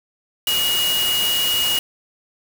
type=tone in noise; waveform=sine; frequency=2886 Hz; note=F#7; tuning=44 cents flat; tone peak=-18 dBFS; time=0.47-1.79 s; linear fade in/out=2 ms; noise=white; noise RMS=-24 dBFS; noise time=0.47-1.79 s; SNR=+3 dB; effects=none